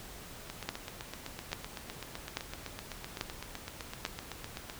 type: two click trains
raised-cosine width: 0.2 ms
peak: -15 / -22 dBFS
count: 5 / 34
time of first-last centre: 0.69-4.051 / 0.5-4.698 s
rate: 1.19 / 7.86 Hz
effects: pink hiss -48 dBFS RMS until 4.79 s